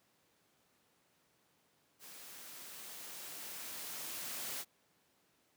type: noise with level ramp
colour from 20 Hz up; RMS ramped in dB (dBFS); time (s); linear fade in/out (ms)
white; -53 to -41; 1.99-4.65; 50
effects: pink hiss -73 dBFS RMS until 5.56 s + high-pass 150 Hz 12 dB/octave